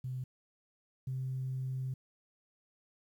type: tone pair in turn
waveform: sine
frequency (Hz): 128.5 / 130.52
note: C3 / C3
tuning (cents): -31 / -4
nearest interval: unison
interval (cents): 27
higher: second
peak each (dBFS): -35 / -33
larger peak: second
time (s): 0.04-0.24 / 1.07-1.94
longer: second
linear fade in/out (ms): 5
effects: tanh soft clip ceiling -29 dBFS + 11-bit